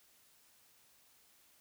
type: silence
effects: white hiss -67 dBFS RMS until 1.6 s